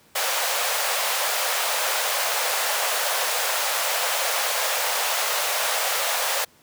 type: high-pass noise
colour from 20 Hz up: pink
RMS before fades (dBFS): -24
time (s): 0.15-6.45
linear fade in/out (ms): 10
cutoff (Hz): 510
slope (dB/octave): 48
effects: pink hiss -56 dBFS RMS until 6.62 s + high-pass 100 Hz 12 dB/octave